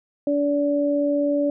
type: tone pair together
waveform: sine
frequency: 287.6 / 576.5 Hz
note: D4 / D5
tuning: -36 / -32 cents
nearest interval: octave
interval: 1204 cents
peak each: -21 dBFS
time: 0.27-1.5 s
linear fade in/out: 2 ms
effects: none